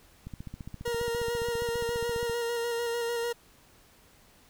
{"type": "click train", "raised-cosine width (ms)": 5, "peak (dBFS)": -27, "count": 31, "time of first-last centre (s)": [0.27, 2.297], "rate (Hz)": 14.8}
{"type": "tone with vibrato", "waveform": "40% pulse", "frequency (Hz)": 470, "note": "A#4", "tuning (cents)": 14, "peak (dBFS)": -28, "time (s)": [0.85, 3.33], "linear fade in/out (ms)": 10, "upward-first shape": "square", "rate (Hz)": 6.7, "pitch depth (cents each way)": 19}
{"effects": ["pink hiss -59 dBFS RMS until 4.49 s"]}